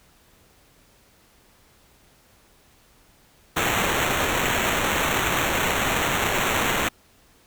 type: noise with sample-and-hold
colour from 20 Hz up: violet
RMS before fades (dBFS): -23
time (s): 3.56-6.89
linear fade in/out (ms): 10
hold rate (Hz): 4900
effects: pink hiss -57 dBFS RMS until 7.46 s